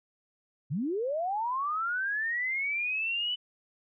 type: linear sweep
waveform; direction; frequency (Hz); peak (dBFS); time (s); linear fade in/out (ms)
sine; up; 120 to 3000; -28; 0.7-3.36; 20
effects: none